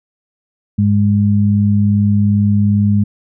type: tone pair together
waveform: sine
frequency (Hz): 102.5 / 205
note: G#2 / G#3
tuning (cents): -22 / -22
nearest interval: octave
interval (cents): 1200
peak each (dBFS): -12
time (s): 0.78-3.04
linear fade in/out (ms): 10
effects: none